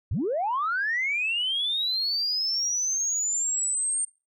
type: linear sweep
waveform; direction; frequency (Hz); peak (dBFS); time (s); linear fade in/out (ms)
sine; up; 62.8 to 8740; -23; 0.11-4.05; 5
effects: noise-tail reverb RT60 0.3 s tail -24 dB re dry + tanh soft clip ceiling -19 dBFS